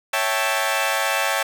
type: chord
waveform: 15% pulse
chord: A dominant seventh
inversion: first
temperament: equal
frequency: 554.4 / 659.3 / 784 / 880 Hz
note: C#5 / E5 / G5 / A5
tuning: 0 / 0 / 0 / 0 cents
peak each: -19 dBFS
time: 0.13-1.43 s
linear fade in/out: 5 ms
effects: none